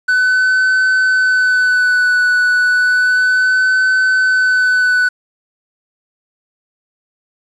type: tone with vibrato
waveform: triangle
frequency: 1500 Hz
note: F#6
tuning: 23 cents sharp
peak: -8 dBFS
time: 0.08-5.09 s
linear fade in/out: 10 ms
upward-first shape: sine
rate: 0.32 Hz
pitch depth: 21 cents each way
effects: resampled to 22050 Hz + 7-bit